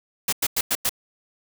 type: noise bursts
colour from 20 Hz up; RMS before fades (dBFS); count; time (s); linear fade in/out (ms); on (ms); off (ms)
white; -22; 5; 0.28-0.894; 5; 46; 96
effects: none